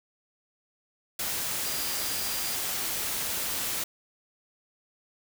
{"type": "tone in noise", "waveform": "sine", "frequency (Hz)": 4800, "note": "D8", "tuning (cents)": 37, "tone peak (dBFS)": -39, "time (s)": [1.65, 2.55], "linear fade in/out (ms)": 5, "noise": "white", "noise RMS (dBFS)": -31, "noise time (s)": [1.19, 3.84], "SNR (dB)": -11, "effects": []}